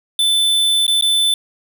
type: tone with dropouts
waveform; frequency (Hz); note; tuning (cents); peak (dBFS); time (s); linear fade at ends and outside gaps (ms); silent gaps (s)
square; 3520; A7; 0; -13; 0.19-1.34; 2; 0.866-0.879 / 1.011-1.023
effects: none